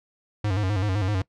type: tone with vibrato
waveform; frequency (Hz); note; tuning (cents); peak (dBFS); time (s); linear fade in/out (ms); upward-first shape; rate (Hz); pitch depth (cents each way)
square; 99; G2; +18; -23; 0.44-1.22; 5; square; 7.8; 99
effects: noise-tail reverb RT60 0.1 s tail -21 dB re dry + low-pass 5000 Hz 12 dB/octave